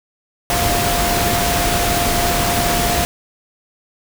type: tone in noise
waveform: sine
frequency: 698.5 Hz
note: F5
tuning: in tune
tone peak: -20 dBFS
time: 0.5-3.05 s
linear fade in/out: 0 ms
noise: pink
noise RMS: -18 dBFS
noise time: 0.5-3.05 s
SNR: -5 dB
effects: none